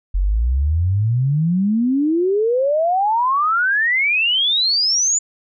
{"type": "exponential sweep", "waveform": "sine", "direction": "up", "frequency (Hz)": [43.65, 7100], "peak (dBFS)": -14, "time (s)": [0.14, 5.19], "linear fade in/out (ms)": 10, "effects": []}